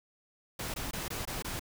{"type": "noise bursts", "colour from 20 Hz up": "pink", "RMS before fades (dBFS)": -37, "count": 6, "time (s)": [0.59, 1.595], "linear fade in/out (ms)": 5, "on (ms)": 150, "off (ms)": 21, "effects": []}